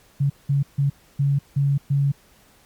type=tone bursts at uneven times; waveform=sine; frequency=140.3 Hz; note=C#3; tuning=21 cents sharp; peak=-16 dBFS; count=6; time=0.2-0.3 / 0.49-0.63 / 0.78-0.9 / 1.19-1.39 / 1.56-1.78 / 1.9-2.12 s; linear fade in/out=10 ms; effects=pink hiss -55 dBFS RMS until 2.65 s + MP3 96 kbps